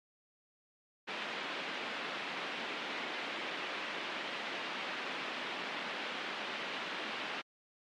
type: band-pass noise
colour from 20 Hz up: white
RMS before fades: -40 dBFS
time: 1.07-7.42 s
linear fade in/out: 20 ms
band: 200 to 3200 Hz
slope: 24 dB/octave
effects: MP3 64 kbps